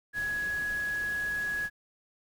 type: tone in noise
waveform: sine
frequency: 1675 Hz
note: G#6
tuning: 14 cents sharp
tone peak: -29 dBFS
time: 0.13-1.7 s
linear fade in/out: 50 ms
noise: pink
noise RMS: -45 dBFS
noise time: 0.13-1.7 s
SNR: +13 dB
effects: none